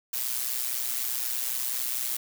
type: noise with amplitude modulation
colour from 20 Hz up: blue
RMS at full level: -27 dBFS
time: 0.13-2.17 s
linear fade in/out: 5 ms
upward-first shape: sine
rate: 124 Hz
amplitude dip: 70%
effects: none